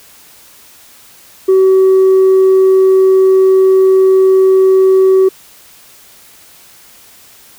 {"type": "tone with tanh clipping", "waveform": "triangle", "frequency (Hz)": 379.7, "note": "F#4", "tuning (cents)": 45, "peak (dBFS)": -5, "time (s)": [1.48, 5.29], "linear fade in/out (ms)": 10, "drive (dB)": 6, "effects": ["white hiss -41 dBFS RMS until 7.58 s"]}